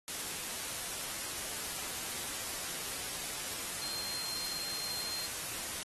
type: tone in noise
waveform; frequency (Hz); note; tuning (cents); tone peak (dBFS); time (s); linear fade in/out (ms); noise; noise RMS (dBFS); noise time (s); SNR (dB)
sine; 4186; C8; 0; -39; 3.82-5.26; 0; white; -39; 0.08-5.83; -3
effects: AAC 32 kbps